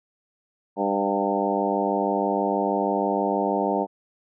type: harmonic tone with a mistuned harmonic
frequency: 100 Hz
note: G2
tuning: 35 cents sharp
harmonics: 2 / 3 / 4 / 5 / 6 / 7 / 8 / 9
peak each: -29 / -29 / -29 / -29 / -29 / -29 / -29 / -29 dBFS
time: 0.76-3.87 s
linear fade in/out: 50 ms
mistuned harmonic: 8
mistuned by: -30 cents
effects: none